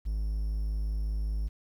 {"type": "tone", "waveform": "triangle", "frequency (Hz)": 52.6, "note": "G#1", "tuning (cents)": 23, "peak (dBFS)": -26, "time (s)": [0.05, 1.49], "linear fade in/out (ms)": 20, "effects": ["10-bit"]}